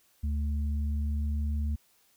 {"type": "tone pair together", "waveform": "sine", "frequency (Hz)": [73.42, 220], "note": ["D2", "A3"], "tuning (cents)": [0, 0], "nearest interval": "octave + perfect fifth", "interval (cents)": 1900, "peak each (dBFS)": [-27, -39], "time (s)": [0.23, 1.76], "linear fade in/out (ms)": 10, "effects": ["white hiss -66 dBFS RMS until 2.16 s"]}